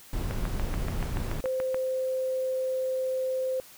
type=noise; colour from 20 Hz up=brown; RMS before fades=-30 dBFS; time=0.13-1.41 s; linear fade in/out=2 ms
type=click train; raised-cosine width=0.5 ms; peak=-20 dBFS; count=11; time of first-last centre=0.31-1.745 s; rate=6.97 Hz
type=tone; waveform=sine; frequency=519 Hz; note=C5; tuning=14 cents flat; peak=-26 dBFS; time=1.44-3.6 s; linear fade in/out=0 ms
effects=white hiss -51 dBFS RMS until 3.77 s